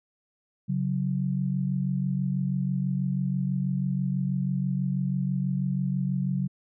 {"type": "tone pair together", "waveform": "sine", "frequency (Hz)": [138.59, 184.73], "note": ["C#3", "F#3"], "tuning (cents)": [0, -3], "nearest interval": "perfect fourth", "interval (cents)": 497, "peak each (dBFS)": [-27, -27], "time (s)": [0.68, 6.48], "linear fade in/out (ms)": 20, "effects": []}